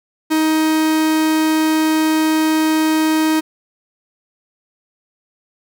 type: tone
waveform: 45% pulse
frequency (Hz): 314.2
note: D#4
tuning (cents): +17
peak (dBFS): -13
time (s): 0.3-3.41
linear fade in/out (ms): 20
effects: none